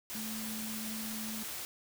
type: tone in noise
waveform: sine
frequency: 218.9 Hz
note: A3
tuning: 9 cents flat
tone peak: -40 dBFS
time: 0.15-1.43 s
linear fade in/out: 0 ms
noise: white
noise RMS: -41 dBFS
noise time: 0.1-1.65 s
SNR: -2 dB
effects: none